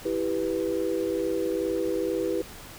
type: chord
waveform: sine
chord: E minor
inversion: none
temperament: equal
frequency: 329.6 / 392 / 493.9 Hz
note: E4 / G4 / B4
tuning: 0 / 0 / 0 cents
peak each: -29 dBFS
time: 0.05-2.42 s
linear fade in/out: 5 ms
effects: pink hiss -44 dBFS RMS until 2.78 s